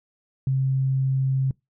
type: tone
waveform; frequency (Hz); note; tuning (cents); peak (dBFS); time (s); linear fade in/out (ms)
sine; 133.3; C3; +33; -19; 0.47-1.51; 2
effects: noise-tail reverb RT60 0.2 s tail -25 dB re dry